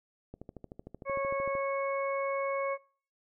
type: click train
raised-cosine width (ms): 2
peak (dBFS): -30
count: 17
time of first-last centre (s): 0.34-1.552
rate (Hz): 13.2
type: harmonic tone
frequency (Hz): 550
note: C#5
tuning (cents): -14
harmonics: 1 / 2 / 3 / 4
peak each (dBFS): -31 / -35 / -49 / -39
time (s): 1.05-2.78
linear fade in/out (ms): 50
effects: noise-tail reverb RT60 0.5 s tail -25 dB re dry